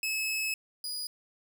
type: tone pair in turn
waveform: sawtooth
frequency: 2588 / 4914 Hz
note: E7 / D#8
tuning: -32 / -22 cents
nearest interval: major seventh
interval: 1110 cents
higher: second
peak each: -26 / -31 dBFS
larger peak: first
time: 0.03-0.54 / 0.84-1.07 s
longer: first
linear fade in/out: 2 ms
effects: none